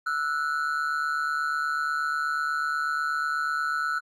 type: ring-modulated tone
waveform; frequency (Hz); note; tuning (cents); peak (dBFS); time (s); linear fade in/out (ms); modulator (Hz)
triangle; 1396.9; F6; 0; -20; 0.06-3.99; 10; 74.1
effects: AAC 48 kbps